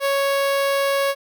sawtooth tone with notch filter, 554.4 Hz, C#5, in tune, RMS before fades -20 dBFS, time 0-1.15 s, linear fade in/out 50 ms, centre 7200 Hz, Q 2, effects none

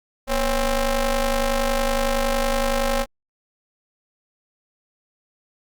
sawtooth ring-modulated tone, 261.6 Hz, C4, in tune, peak -12 dBFS, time 0.27-3.06 s, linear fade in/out 50 ms, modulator 287 Hz, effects Opus 48 kbps

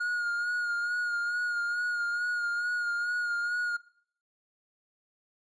triangle tone with vibrato, 1431 Hz, F6, 42 cents sharp, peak -26 dBFS, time 0-3.77 s, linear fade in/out 10 ms, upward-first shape sine, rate 2.3 Hz, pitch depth 30 cents each way, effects noise-tail reverb RT60 0.6 s tail -21 dB re dry + resampled to 22050 Hz

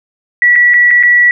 sine tone with dropouts, 1943 Hz, B6, 29 cents flat, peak -4 dBFS, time 0.42-1.31 s, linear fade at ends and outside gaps 1 ms, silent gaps 0.556-0.56 / 0.737-0.741 / 0.907-0.911 / 1.028-1.034 s, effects none

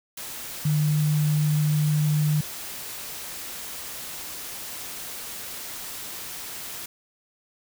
sine tone in noise, 151.1 Hz, D3, 50 cents sharp, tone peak -19 dBFS, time 0.65-2.41 s, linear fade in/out 5 ms, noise white, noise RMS -36 dBFS, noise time 0.17-6.86 s, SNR +14 dB, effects none

